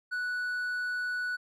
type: tone with hard clipping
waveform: sine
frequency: 1478 Hz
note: F#6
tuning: 2 cents flat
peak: -31 dBFS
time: 0.11-1.37 s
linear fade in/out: 20 ms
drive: 3 dB
effects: none